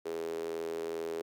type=tone with high-pass filter; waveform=sawtooth; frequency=82.41 Hz; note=E2; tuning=in tune; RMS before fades=-37 dBFS; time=0.05-1.22 s; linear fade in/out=10 ms; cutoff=410 Hz; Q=7.1; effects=none